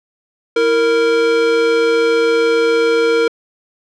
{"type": "tone pair together", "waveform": "square", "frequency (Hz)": [328.6, 463.5], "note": ["E4", "A#4"], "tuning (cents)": [-5, -10], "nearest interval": "tritone", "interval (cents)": 595, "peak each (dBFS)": [-22, -12], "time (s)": [0.56, 3.28], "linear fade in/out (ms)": 5, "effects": ["low-pass 4000 Hz 12 dB/octave"]}